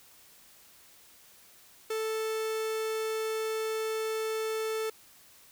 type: tone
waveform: 45% pulse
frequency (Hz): 440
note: A4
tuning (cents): 0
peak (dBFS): -30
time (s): 1.9-4.9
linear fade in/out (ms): 5
effects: white hiss -57 dBFS RMS until 5.51 s